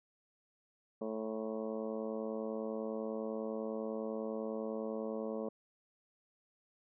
harmonic tone with a mistuned harmonic, 110 Hz, A2, in tune, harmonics 2 / 3 / 4 / 5 / 6 / 7 / 8 / 9 / 10, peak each -41 / -47 / -41 / -42 / -49 / -56 / -58 / -56 / -55 dBFS, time 1.01-5.49 s, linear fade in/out 5 ms, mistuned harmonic 8, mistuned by +65 cents, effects none

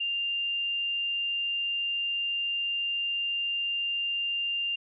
sine tone, 2794 Hz, F7, in tune, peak -27 dBFS, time 0-4.76 s, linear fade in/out 10 ms, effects none

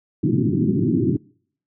white band-pass noise, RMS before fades -19 dBFS, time 0.23-1.17 s, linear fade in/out 10 ms, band 100 to 370 Hz, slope 96 dB/octave, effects noise-tail reverb RT60 0.6 s tail -26 dB re dry

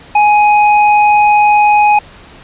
square tone, 835 Hz, G#5, 9 cents sharp, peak -6 dBFS, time 0.15-1.99 s, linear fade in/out 5 ms, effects pink hiss -37 dBFS RMS until 2.43 s + resampled to 8000 Hz

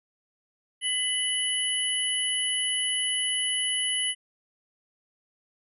sine tone cluster, 2003 / 2975 / 10160 Hz, B6 / F#7 / D#9, +24 / +9 / +35 cents, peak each -33 / -27 / -29 dBFS, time 0.81-4.15 s, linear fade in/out 50 ms, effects none

